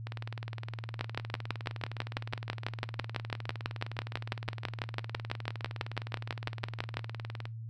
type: two click trains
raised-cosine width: 0.3 ms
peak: -15 / -24 dBFS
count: 37 / 145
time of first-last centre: 1.01-6.97 / 0.07-7.455 s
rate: 6.04 / 19.5 Hz
effects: noise-tail reverb RT60 0.2 s tail -22 dB re dry + added 113 Hz sine -39 dBFS peak until 7.69 s